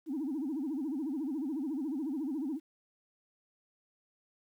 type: tone with vibrato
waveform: sine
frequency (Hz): 288.1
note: D4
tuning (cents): -33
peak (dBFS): -31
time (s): 0.06-2.6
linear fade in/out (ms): 50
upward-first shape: sine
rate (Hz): 14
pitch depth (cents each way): 220
effects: tanh soft clip ceiling -29 dBFS + 11-bit